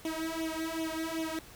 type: tone with flanger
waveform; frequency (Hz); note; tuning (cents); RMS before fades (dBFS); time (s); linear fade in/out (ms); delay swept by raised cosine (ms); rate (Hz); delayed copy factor
sawtooth; 322.6; E4; -37; -35; 0.05-1.39; 2; 0.31 to 2.61; 2.6; +0.95
effects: pink hiss -52 dBFS RMS until 1.55 s